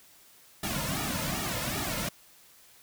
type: noise with flanger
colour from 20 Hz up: pink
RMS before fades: -32 dBFS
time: 0.63-2.09 s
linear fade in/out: 5 ms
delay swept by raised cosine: 1.9 to 2.63 ms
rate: 2.6 Hz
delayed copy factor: -1
effects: white hiss -57 dBFS RMS until 2.82 s